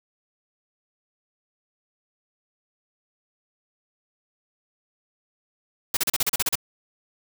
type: noise bursts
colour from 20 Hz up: white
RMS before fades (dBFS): -22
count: 10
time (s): 5.94-6.555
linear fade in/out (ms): 5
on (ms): 30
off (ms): 35
effects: none